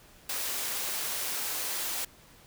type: high-pass noise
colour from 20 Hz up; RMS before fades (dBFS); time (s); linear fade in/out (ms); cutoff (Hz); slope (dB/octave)
white; -33; 0.29-2.05; 5; 330; 12
effects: pink hiss -56 dBFS RMS until 2.46 s